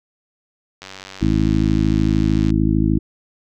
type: click train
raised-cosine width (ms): 0.2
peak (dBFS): -17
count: 162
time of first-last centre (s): 0.82-2.504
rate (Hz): 95.6
type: harmonic tone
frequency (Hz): 53.3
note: G#1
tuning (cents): +46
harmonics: 1 / 2 / 3 / 4 / 5 / 6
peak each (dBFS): -21 / -21 / -21 / -21 / -21 / -21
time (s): 1.21-2.99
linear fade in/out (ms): 10
effects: none